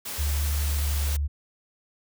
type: noise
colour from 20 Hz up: white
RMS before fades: -34 dBFS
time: 0.05-1.17 s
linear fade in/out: 10 ms
type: tone with pitch glide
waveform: sine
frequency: 72.8 to 72.21 Hz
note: D2 to D2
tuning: -15 to -29 cents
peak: -23 dBFS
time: 0.18-1.28 s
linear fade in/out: 20 ms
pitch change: -14 cents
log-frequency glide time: 0.49-0.99 s
effects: none